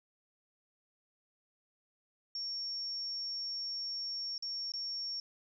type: tone with dropouts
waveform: sine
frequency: 5500 Hz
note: F8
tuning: 27 cents flat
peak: -36 dBFS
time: 2.35-5.2 s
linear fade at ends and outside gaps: 2 ms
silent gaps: 4.38-4.424 / 4.72-4.737 s
effects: 13-bit